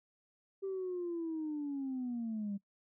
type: linear sweep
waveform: sine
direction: down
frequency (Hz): 392.1 to 196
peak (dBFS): -34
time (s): 0.62-2.58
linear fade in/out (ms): 20
effects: noise-tail reverb RT60 0.1 s tail -24 dB re dry + tanh soft clip ceiling -32 dBFS